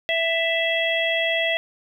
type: harmonic tone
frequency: 661 Hz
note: E5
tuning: 5 cents sharp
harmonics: 1 / 3 / 4 / 5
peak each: -24 / -24 / -27 / -26 dBFS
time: 0.09-1.57 s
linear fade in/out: 0 ms
effects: 9-bit